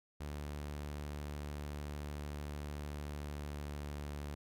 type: tone with pitch glide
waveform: sawtooth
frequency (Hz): 73.42 to 72.87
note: D2 to D2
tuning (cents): 0 to -13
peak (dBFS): -37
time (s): 0.2-4.35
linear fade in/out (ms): 10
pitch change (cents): -13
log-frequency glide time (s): 2.92-4.15
effects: none